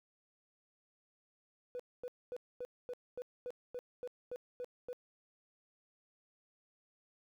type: tone bursts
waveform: triangle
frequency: 493.9 Hz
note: B4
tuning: in tune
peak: -36 dBFS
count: 12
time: 1.75-4.93 s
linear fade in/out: 0 ms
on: 45 ms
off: 240 ms
effects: tanh soft clip ceiling -36 dBFS + 13-bit